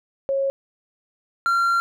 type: tone pair in turn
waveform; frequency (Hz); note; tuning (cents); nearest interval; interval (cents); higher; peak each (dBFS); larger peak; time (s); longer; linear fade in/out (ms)
sine / triangle; 546 / 1375.8; C#5 / F6; -26 / -26; octave + major third; 1600; second; -19 / -15; second; 0.29-0.5 / 1.46-1.8; second; 0
effects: none